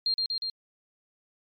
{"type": "tone with echo", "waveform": "sine", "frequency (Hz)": 4199, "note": "C8", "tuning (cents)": 5, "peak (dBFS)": -23, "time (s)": [0.06, 0.14], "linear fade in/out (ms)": 2, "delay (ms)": 120, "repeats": 3, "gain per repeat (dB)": -2, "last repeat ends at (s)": 0.5, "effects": ["MP3 48 kbps"]}